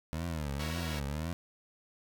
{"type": "tone with vibrato", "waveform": "20% pulse", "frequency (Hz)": 77, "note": "D#2", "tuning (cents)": -17, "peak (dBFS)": -29, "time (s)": [0.13, 1.33], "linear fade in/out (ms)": 0, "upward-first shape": "triangle", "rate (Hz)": 1.9, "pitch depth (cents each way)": 210}
{"type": "chord", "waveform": "5% pulse", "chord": "F# dominant seventh", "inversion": "third", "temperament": "equal", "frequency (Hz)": [329.6, 370, 466.2, 554.4], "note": ["E4", "F#4", "A#4", "C#5"], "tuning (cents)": [0, 0, 0, 0], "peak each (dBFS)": -34, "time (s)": [0.59, 1], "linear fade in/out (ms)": 10}
{"effects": []}